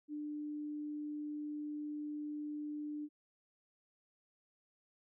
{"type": "tone", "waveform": "sine", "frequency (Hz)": 297.9, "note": "D4", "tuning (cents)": 25, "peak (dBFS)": -39, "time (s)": [0.08, 3.09], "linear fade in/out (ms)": 50, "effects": []}